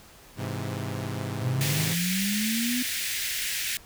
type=chord; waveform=sawtooth; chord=Ab augmented; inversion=none; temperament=equal; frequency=103.83 / 130.81 / 164.81 Hz; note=Ab2 / C3 / E3; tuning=0 / 0 / 0 cents; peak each=-29 / -30 / -34 dBFS; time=0.36-1.96 s; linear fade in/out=50 ms
type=linear sweep; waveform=sine; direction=up; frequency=118 to 253.5 Hz; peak=-26 dBFS; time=1.41-2.83 s; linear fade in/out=10 ms
type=high-pass noise; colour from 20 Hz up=pink; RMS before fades=-30 dBFS; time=1.61-3.77 s; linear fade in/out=0 ms; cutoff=1700 Hz; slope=48 dB/octave
effects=pink hiss -51 dBFS RMS until 3.85 s